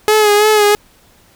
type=tone with vibrato; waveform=sawtooth; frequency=421.6 Hz; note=G#4; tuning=26 cents sharp; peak=-4 dBFS; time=0.08-0.75 s; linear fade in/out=0 ms; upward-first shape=sine; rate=3 Hz; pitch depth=41 cents each way; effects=pink hiss -49 dBFS RMS until 1.35 s